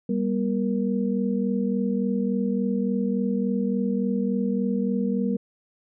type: tone cluster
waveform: sine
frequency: 197.4 / 240.9 / 469.7 Hz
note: G3 / B3 / A#4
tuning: +12 / -43 / +13 cents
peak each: -24 / -26 / -30 dBFS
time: 0.09-5.37 s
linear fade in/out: 5 ms
effects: none